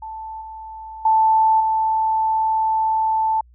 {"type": "tone with level steps", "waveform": "sine", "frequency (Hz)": 881, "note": "A5", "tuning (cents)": 2, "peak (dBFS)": [-29, -32, -12, -16], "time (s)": [0.02, 3.41], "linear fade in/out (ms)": 5, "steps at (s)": [0.41, 1.05, 1.6], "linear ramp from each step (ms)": 5, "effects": ["added 60 Hz sine -47 dBFS peak until 3.54 s"]}